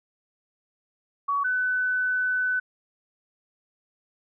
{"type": "tone pair in turn", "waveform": "sine", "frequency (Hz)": [1128, 1503.3], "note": ["C#6", "F#6"], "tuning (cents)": [30, 27], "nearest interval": "perfect fourth", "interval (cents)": 497, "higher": "second", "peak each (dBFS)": -22, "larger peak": "neither", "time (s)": [[1.28, 1.44], [1.44, 2.6]], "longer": "second", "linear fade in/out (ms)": 10, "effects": []}